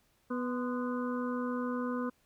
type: harmonic tone with a mistuned harmonic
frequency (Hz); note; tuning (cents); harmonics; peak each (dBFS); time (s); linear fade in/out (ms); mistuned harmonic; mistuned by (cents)
247; B3; 0; 1 / 2 / 4 / 5 / 6; -33 / -38 / -42 / -43 / -46; 0.3-2.1; 10; 4; +69
effects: pink hiss -71 dBFS RMS until 2.25 s